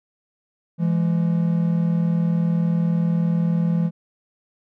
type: tone pair together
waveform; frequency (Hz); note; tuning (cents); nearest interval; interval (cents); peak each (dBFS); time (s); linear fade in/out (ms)
triangle; 168.3 / 208.3; E3 / G#3; +36 / +5; major third; 369; -16 / -23; 0.78-3.91; 50
effects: none